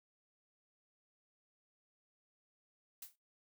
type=noise with exponential decay; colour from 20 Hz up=blue; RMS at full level=-43 dBFS; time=3.02-3.16 s; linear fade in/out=5 ms; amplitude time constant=29 ms; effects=noise-tail reverb RT60 0.2 s tail -20 dB re dry